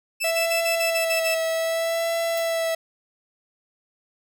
sawtooth tone bursts, 2637 Hz, E7, in tune, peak -20 dBFS, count 8, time 0.2-1.356 s, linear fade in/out 20 ms, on 120 ms, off 28 ms
45% pulse tone with vibrato, 659.3 Hz, E5, in tune, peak -22 dBFS, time 0.24-2.75 s, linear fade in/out 5 ms, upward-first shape sine, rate 0.64 Hz, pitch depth 23 cents each way
blue noise with exponential decay, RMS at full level -33 dBFS, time 2.37-2.51 s, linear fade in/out 2 ms, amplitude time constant 29 ms
effects none

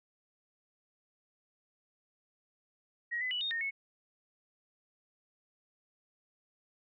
sine tone with pitch steps, 1896 / 2012 / 2951 / 3696 / 1842 / 2198 Hz, A#6 / B6 / F#7 / A#7 / A#6 / C#7, +29 / +32 / -5 / -16 / -21 / -15 cents, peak -32 dBFS, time 3.11-3.71 s, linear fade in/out 20 ms, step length 100 ms, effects none

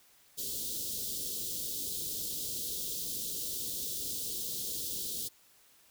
white band-stop noise, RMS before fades -37 dBFS, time 0.37-5.29 s, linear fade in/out 20 ms, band 510 to 3300 Hz, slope 48 dB/octave, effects white hiss -63 dBFS RMS until 5.9 s

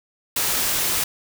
white noise, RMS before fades -22 dBFS, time 0.36-1.04 s, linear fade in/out 5 ms, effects none

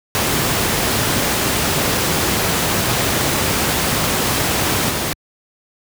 pink noise with level steps, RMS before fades -17 / -20 dBFS, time 0.15-5.13 s, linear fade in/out 0 ms, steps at 4.89 s, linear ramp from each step 20 ms, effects high-pass 80 Hz 12 dB/octave

